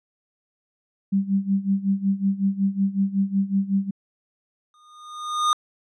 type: tone with tremolo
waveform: sine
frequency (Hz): 196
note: G3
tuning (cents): 0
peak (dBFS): -16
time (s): 1.12-3.91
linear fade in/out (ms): 10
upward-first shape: sine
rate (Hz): 5.4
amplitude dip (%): 85
type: tone with exponential growth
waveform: square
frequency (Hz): 1224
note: D#6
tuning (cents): -29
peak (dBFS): -16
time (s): 4.74-5.53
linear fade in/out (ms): 1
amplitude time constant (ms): 170
effects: low-pass 7000 Hz 12 dB/octave